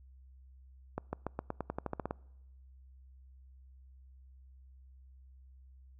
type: accelerating click train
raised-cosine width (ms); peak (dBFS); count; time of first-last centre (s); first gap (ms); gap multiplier
1; -21; 13; 0.98-2.109; 150; 0.91
effects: noise-tail reverb RT60 1.0 s tail -26 dB re dry + added 65 Hz sine -54 dBFS peak until 5.99 s